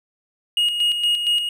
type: tone with tremolo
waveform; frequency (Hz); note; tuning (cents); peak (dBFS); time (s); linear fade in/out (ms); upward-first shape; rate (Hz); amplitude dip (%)
triangle; 2872; F7; +48; -14; 0.57-1.49; 2; square; 4.3; 50
effects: none